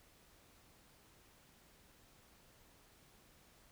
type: silence
effects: pink hiss -66 dBFS RMS until 3.71 s